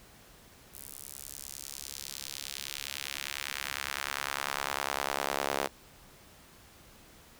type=tone with high-pass filter sweep; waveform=sawtooth; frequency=69.9 Hz; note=C#2; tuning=15 cents sharp; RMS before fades=-37 dBFS; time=0.73-5.68 s; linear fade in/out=20 ms; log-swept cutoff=11000 to 530 Hz; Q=1.1; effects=pink hiss -56 dBFS RMS until 7.39 s